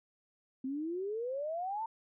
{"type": "exponential sweep", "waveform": "sine", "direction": "up", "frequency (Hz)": [256.1, 923], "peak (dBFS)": -34, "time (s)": [0.64, 1.86], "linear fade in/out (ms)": 5, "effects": []}